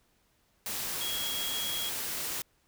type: tone in noise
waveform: sine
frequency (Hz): 3300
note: G#7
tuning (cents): -12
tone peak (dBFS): -34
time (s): 1.01-1.89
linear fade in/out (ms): 2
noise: white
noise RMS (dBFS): -35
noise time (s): 0.66-2.42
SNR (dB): -2
effects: pink hiss -70 dBFS RMS until 2.67 s

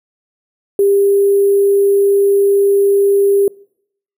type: tone with sample-and-hold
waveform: sine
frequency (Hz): 398.9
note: G4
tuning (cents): +30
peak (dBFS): -8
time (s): 0.79-3.48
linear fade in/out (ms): 2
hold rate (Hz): 11025
effects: noise-tail reverb RT60 0.7 s tail -25 dB re dry

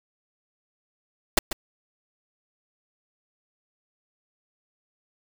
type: noise with echo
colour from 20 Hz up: pink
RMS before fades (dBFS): -17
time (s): 1.37-1.39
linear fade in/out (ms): 5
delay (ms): 140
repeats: 1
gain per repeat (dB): -11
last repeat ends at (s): 1.53
effects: none

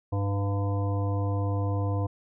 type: harmonic tone with a mistuned harmonic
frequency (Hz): 99.8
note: G2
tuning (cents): +32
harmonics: 1 / 3 / 5 / 7 / 9 / 10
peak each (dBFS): -25 / -35 / -36 / -39 / -43 / -41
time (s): 0.12-2.07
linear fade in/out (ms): 10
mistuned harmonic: 10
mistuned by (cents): +31
effects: none

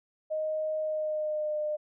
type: tone with pitch glide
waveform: sine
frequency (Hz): 622.3 to 604.6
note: D#5 to D#5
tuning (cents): 0 to -50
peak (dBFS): -28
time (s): 0.3-1.77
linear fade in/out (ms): 20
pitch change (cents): -50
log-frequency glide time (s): 0.79-1.58
effects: none

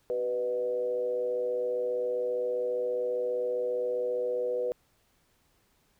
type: tone with frequency modulation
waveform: sine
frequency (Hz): 493.9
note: B4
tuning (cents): 0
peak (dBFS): -27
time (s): 0.1-4.72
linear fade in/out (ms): 0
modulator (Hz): 115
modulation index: 0.61
effects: pink hiss -69 dBFS RMS until 5.99 s

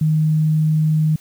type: tone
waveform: sine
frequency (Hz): 155.56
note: D#3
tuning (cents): 0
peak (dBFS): -13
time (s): 0.01-1.16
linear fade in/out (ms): 5
effects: white hiss -49 dBFS RMS until 1.2 s

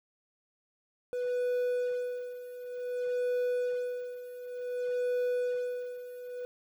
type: tone with tremolo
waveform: triangle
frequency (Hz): 493.9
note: B4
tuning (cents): 0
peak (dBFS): -25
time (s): 1.13-6.45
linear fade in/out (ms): 0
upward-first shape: sine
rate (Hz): 0.55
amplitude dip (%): 80
effects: 10-bit

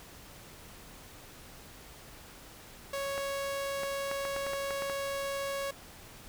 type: tone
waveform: sawtooth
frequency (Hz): 554.4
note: C#5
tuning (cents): 0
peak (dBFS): -29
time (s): 2.93-5.71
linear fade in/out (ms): 5
type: clicks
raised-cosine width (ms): 0.5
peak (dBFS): -23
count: 10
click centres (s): 3.179 / 3.834 / 4.114 / 4.252 / 4.364 / 4.466 / 4.534 / 4.707 / 4.822 / 4.898
effects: pink hiss -51 dBFS RMS until 6.28 s

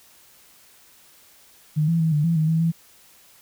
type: tone with pitch steps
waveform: sine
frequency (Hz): 152.7 / 166.5 / 161.2 / 148.7 / 167.3 / 156.6 / 161.9 / 165.6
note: D#3 / E3 / E3 / D3 / E3 / D#3 / E3 / E3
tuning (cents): -32 / +18 / -38 / +22 / +26 / +11 / -31 / +8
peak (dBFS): -17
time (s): 1.76-2.72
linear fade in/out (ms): 20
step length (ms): 120
effects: white hiss -53 dBFS RMS until 3.41 s

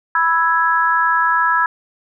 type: chord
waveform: sine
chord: E major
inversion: second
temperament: equal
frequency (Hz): 987.8 / 1318.5 / 1661.2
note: B5 / E6 / G#6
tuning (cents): 0 / 0 / 0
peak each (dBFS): -17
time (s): 0.15-1.66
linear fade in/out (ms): 2
effects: none

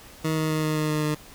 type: tone with pitch steps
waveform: 20% pulse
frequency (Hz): 158.1 / 157.01 / 155.92 / 154.85 / 153.78 / 152.71 / 151.66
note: D#3 / D#3 / D#3 / D#3 / D#3 / D#3 / D#3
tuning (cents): +28 / +16 / +4 / -8 / -20 / -32 / -44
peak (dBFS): -18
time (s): 0.24-1.15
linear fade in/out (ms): 10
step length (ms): 130
effects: pink hiss -47 dBFS RMS until 1.34 s

